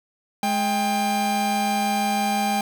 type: tone pair together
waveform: 45% pulse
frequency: 210.5 / 796 Hz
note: G#3 / G5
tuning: +24 / +26 cents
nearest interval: octave + major seventh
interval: 2302 cents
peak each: -25 / -22 dBFS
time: 0.43-2.61 s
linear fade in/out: 2 ms
effects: none